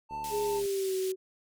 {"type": "tone", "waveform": "triangle", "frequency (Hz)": 888, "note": "A5", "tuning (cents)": 16, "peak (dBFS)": -32, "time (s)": [0.09, 0.62], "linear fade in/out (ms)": 50}
{"type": "click train", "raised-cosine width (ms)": 2, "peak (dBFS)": -36, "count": 41, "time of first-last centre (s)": [0.11, 0.655], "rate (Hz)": 73.4}
{"type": "band-pass noise", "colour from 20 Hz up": "white", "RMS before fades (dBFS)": -43, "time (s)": [0.24, 1.12], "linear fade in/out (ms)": 2, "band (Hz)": [2700, 12000], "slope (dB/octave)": 12}
{"type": "tone with pitch glide", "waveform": "sine", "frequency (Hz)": [415.3, 376.5], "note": ["G#4", "F#4"], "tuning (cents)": [0, 30], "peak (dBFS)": -28, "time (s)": [0.3, 1.16], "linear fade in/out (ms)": 50, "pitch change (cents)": -170, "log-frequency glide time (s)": [0.43, 0.95]}
{"effects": []}